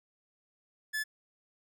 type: tone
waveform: 45% pulse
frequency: 1728 Hz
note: A6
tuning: 32 cents flat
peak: -31 dBFS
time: 0.93-1.04 s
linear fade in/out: 20 ms
effects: none